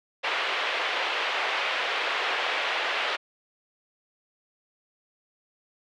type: band-pass noise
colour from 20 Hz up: white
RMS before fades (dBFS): -28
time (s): 0.23-3.17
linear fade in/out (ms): 20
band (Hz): 450 to 3100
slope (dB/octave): 24
effects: none

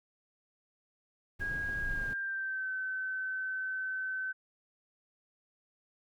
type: noise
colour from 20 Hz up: brown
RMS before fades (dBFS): -40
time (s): 1.39-2.14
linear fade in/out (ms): 10
type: tone with pitch glide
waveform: sine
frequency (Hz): 1638 to 1528.3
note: G#6 to G6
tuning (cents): -24 to -44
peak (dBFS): -33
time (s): 1.4-4.33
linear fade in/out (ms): 20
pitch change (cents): -120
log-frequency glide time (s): 1.82-2.7
effects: none

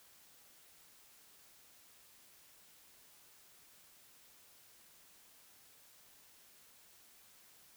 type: silence
effects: white hiss -63 dBFS RMS until 7.76 s

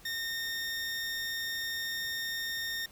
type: tone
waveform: 20% pulse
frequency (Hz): 1833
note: A#6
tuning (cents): -30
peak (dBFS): -28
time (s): 0.05-2.86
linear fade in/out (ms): 5
effects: pink hiss -56 dBFS RMS until 2.91 s

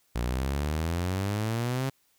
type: exponential sweep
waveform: sawtooth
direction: up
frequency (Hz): 57.8 to 136.2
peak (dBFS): -23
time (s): 0.15-1.9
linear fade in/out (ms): 10
effects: white hiss -68 dBFS RMS until 2.18 s

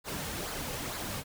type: noise with flanger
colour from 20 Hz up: pink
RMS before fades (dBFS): -37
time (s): 0.04-1.24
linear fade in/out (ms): 50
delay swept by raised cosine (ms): 0.33 to 3.03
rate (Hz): 2.2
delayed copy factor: -0.5
effects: none

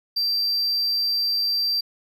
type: tone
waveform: triangle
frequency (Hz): 4699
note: D8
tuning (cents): 0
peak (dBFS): -19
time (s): 0.16-1.81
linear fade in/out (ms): 10
effects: none

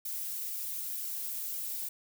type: noise with flanger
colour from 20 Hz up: violet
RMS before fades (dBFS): -37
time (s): 0.05-1.89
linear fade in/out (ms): 5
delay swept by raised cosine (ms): 1.3 to 4.8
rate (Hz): 2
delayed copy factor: +0.85
effects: none

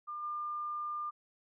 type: tone with level steps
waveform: sine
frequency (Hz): 1200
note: D6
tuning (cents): +37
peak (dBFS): -38 / -35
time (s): 0.07-1.11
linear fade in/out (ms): 20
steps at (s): 0.22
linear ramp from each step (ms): 20
effects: none

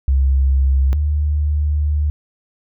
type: tone pair in turn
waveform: sine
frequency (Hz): 67.2 / 74.37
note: C2 / D2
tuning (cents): +47 / +22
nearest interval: major second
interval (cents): 175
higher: second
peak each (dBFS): -11 / -14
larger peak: first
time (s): 0.08-0.93 / 0.93-2.1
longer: second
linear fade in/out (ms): 0
effects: none

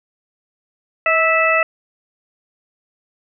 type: harmonic tone with a mistuned harmonic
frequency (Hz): 656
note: E5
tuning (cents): -9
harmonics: 1 / 2 / 3 / 4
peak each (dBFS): -18 / -18 / -18 / -18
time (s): 1.06-1.63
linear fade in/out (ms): 2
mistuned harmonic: 1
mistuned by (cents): -36
effects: none

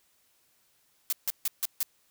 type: noise bursts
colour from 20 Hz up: blue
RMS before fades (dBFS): -28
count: 5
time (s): 1.1-1.83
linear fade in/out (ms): 0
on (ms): 26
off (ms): 150
effects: white hiss -68 dBFS RMS until 2.1 s

